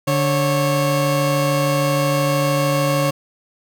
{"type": "tone pair together", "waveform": "30% pulse", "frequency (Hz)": [145.78, 550], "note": ["D3", "C#5"], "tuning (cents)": [-12, -14], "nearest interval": "octave + major seventh", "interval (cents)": 2298, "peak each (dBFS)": -16, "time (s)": [0.07, 3.11], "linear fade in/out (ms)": 10, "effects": []}